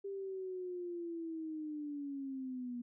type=linear sweep; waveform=sine; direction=down; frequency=398.2 to 239.3 Hz; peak=-39 dBFS; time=0.04-2.82 s; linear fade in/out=10 ms; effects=none